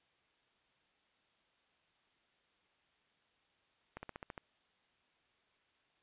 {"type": "slowing click train", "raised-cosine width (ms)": 0.5, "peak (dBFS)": -29, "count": 7, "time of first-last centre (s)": [3.97, 4.378], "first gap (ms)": 60, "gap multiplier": 1.05, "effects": ["white hiss -74 dBFS RMS until 6.02 s", "resampled to 8000 Hz"]}